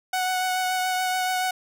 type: tone with vibrato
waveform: sawtooth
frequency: 740 Hz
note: F#5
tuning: in tune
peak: -19 dBFS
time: 0.13-1.51 s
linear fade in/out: 5 ms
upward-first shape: triangle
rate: 7 Hz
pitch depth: 16 cents each way
effects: none